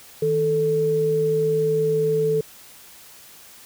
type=tone pair together; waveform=sine; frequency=157.17 / 440.2 Hz; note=D#3 / A4; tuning=+18 / +1 cents; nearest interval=octave + tritone; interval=1783 cents; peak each=-26 / -18 dBFS; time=0.22-2.41 s; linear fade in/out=5 ms; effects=white hiss -46 dBFS RMS until 3.65 s